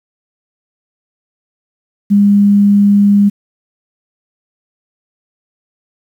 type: tone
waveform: sine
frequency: 202.6 Hz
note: G#3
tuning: 43 cents flat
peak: -5 dBFS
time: 2.1-3.3 s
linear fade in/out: 20 ms
effects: 7-bit